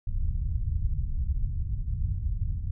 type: low-pass noise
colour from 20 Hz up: pink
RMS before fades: -28 dBFS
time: 0.07-2.71 s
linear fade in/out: 5 ms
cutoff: 110 Hz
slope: 24 dB/octave
effects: none

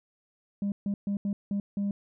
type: tone bursts at uneven times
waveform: sine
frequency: 201.1 Hz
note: G3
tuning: 44 cents sharp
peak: -24 dBFS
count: 6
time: 0.62-0.72 / 0.86-0.94 / 1.07-1.17 / 1.25-1.33 / 1.51-1.6 / 1.77-1.91 s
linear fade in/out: 2 ms
effects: tanh soft clip ceiling -25 dBFS

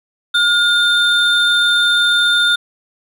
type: tone pair together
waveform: triangle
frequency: 1426 / 3593 Hz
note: F6 / A7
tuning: +36 / +36 cents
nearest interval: octave + major third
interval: 1600 cents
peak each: -12 dBFS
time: 0.34-2.56 s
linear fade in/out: 10 ms
effects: none

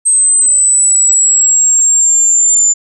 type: exponential sweep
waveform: sine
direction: down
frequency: 8280 to 7110 Hz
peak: -6 dBFS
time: 0.05-2.74 s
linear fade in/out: 20 ms
effects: none

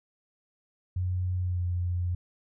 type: tone with pitch glide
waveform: sine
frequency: 91 to 88.61 Hz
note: F#2 to F2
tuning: -28 to +26 cents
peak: -26 dBFS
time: 0.96-2.15 s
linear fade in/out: 5 ms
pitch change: -46 cents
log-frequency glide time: 1.38-1.63 s
effects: none

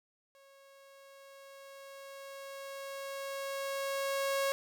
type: tone with level ramp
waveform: sawtooth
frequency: 549 Hz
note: C#5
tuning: 17 cents flat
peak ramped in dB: -55 to -25 dBFS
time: 0.35-4.52 s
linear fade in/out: 0 ms
effects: none

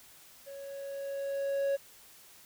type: tone with level ramp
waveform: triangle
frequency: 554.4 Hz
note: C#5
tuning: in tune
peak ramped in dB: -41 to -24 dBFS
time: 0.46-1.77 s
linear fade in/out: 20 ms
effects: white hiss -56 dBFS RMS until 2.45 s

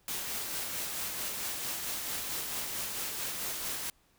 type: noise with tremolo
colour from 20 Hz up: white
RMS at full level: -35 dBFS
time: 0.08-3.9 s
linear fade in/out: 2 ms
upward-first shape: sine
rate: 4.5 Hz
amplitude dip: 30%
effects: pink hiss -68 dBFS RMS until 4.18 s

